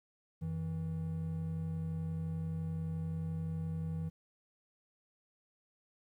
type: tone pair together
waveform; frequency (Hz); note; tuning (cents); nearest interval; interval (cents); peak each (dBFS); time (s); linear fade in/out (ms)
triangle; 90.2 / 161.74; F#2 / E3; -44 / -33; minor seventh; 1011; -39 / -34; 0.41-4.1; 20
effects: 12-bit